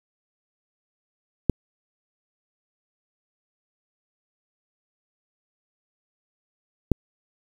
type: clicks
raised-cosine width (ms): 3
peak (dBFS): -4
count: 2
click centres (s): 1.497 / 6.917
effects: 7-bit